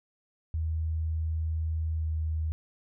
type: tone with pitch glide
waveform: sine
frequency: 79.9 to 79.07 Hz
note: D#2 to D#2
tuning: +47 to +28 cents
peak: -27 dBFS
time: 0.54-2.52 s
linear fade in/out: 0 ms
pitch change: -19 cents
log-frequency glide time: 1.97-2.05 s
effects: none